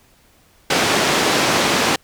pink band-pass noise, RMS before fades -17 dBFS, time 0.7-1.96 s, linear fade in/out 5 ms, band 240 to 6200 Hz, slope 12 dB/octave, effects pink hiss -54 dBFS RMS until 2.03 s

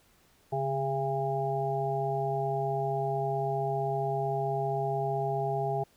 harmonic tone with a mistuned harmonic, 135.5 Hz, C#3, 39 cents flat, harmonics 1 / 3 / 5 / 6, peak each -33 / -33 / -33 / -33 dBFS, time 0.52-5.84 s, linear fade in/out 10 ms, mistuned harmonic 1, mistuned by +47 cents, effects pink hiss -64 dBFS RMS until 5.96 s

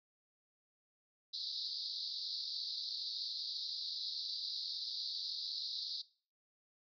pink band-pass noise, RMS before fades -42 dBFS, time 1.33-6.02 s, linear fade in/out 10 ms, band 3800 to 5000 Hz, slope 96 dB/octave, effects noise-tail reverb RT60 0.4 s tail -19 dB re dry

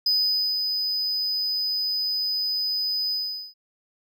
triangle tone with ADSR envelope, 4997 Hz, D#8, 7 cents sharp, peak -17 dBFS, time 0.06-3.54 s, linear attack 5 ms, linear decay 500 ms, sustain -5 dB, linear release 420 ms, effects none

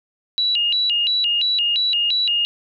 sine tone with vibrato, 3343 Hz, G#7, 11 cents sharp, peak -16 dBFS, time 0.38-2.45 s, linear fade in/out 0 ms, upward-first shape square, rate 2.9 Hz, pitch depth 280 cents each way, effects none

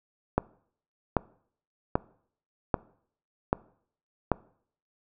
click train, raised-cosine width 1 ms, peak -8 dBFS, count 6, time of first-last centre 0.38-4.317 s, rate 1.27 Hz, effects noise-tail reverb RT60 0.6 s tail -22 dB re dry

